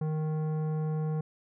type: tone with tanh clipping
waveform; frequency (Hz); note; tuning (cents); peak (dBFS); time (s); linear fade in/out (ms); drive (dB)
triangle; 155.3; D#3; -3; -30; 0.01-1.21; 5; 17
effects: none